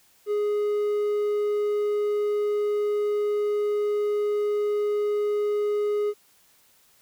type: tone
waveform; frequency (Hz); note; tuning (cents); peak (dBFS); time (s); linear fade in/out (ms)
triangle; 415.8; G#4; +2; -20; 0.26-6.14; 50
effects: white hiss -60 dBFS RMS until 7.01 s